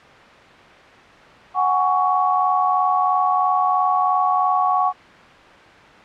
sine tone cluster, 738 / 821 / 1118 Hz, F#5 / G#5 / C#6, -5 / -20 / +14 cents, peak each -19 / -23 / -18 dBFS, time 1.54-4.93 s, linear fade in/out 50 ms, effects white hiss -43 dBFS RMS until 6.04 s + low-pass 2000 Hz 12 dB/octave

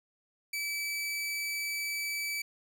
sawtooth tone, 2304 Hz, D7, 34 cents flat, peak -29 dBFS, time 0.53-2.42 s, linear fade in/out 5 ms, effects none

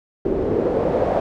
white noise with low-pass filter sweep, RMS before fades -20 dBFS, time 0.25-1.2 s, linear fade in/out 2 ms, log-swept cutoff 370 to 620 Hz, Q 3.3, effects none

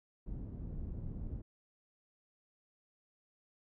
pink low-pass noise, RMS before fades -42 dBFS, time 0.26-1.42 s, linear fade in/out 10 ms, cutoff 200 Hz, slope 12 dB/octave, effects none

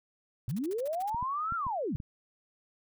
sine linear two-way sweep, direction up then down, 106 to 1396.9 to 106 Hz, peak -30 dBFS, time 0.48-1.96 s, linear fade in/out 0 ms, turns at 1.55 s
white noise bursts, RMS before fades -49 dBFS, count 9, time 0.49-1.098 s, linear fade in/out 2 ms, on 24 ms, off 49 ms
clicks, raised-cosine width 5 ms, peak -29 dBFS, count 6, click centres 1.146 / 1.227 / 1.523 / 1.667 / 1.953 / 2.002 s
effects none

